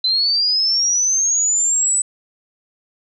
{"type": "linear sweep", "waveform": "sine", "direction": "up", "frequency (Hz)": [4015, 8020], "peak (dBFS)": -14, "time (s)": [0.04, 2.02], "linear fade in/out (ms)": 5, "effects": []}